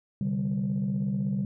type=chord; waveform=sine; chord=C suspended second; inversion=none; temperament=equal; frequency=130.81 / 146.83 / 196 Hz; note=C3 / D3 / G3; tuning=0 / 0 / 0 cents; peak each=-31 / -31 / -26 dBFS; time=0.21-1.45 s; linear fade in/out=2 ms; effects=tanh soft clip ceiling -21 dBFS